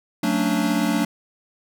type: chord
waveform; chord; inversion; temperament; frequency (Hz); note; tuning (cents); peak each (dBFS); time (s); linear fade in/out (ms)
square; D major seventh; first; equal with one note detuned; 185 / 224.2 / 277.2 / 293.7; F#3 / A3 / C#4 / D4; 0 / +33 / 0 / 0; -26 / -24 / -29 / -24; 0.23-1.05; 5
effects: none